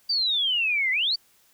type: exponential two-way sweep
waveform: sine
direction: down then up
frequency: 4731 to 1991 to 4731 Hz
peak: -21 dBFS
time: 0.09-1.16 s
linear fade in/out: 10 ms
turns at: 0.91 s
effects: white hiss -61 dBFS RMS until 1.53 s